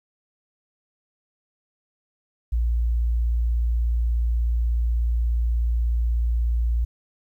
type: tone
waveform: sine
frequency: 58.27 Hz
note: A#1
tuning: in tune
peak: -18 dBFS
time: 2.52-6.85 s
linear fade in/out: 10 ms
effects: tanh soft clip ceiling -14 dBFS + 10-bit